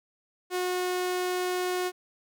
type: tone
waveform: sawtooth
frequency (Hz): 363.1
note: F#4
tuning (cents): -33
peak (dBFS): -23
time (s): 0.5-1.92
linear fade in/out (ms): 50
effects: none